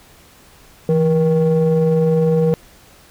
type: ring-modulated tone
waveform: triangle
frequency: 155.56 Hz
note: D#3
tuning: in tune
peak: -7 dBFS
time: 0.89-2.54 s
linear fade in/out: 0 ms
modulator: 321 Hz
effects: pink hiss -47 dBFS RMS until 3.1 s